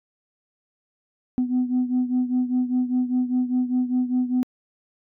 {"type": "beating tone pair", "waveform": "sine", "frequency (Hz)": [249.9, 254.9], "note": ["B3", "C4"], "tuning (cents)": [21, -45], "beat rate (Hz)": 5, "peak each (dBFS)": [-20, -24], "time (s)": [1.38, 4.43], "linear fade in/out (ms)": 0, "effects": ["tanh soft clip ceiling -15 dBFS"]}